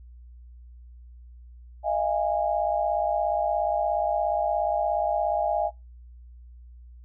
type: tone cluster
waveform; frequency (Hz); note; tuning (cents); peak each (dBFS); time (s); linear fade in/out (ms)
sine; 623 / 680 / 825; D#5 / F5 / G#5; +2 / -46 / -12; -27; 1.83-5.71; 50
effects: noise-tail reverb RT60 0.2 s tail -21 dB re dry + added 60 Hz sine -44 dBFS peak until 7.04 s